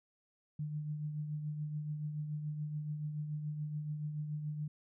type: tone with tremolo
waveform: sine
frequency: 150.6 Hz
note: D3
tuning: 44 cents sharp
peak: -34 dBFS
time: 0.59-4.68 s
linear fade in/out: 5 ms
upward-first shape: triangle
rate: 7 Hz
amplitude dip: 50%
effects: none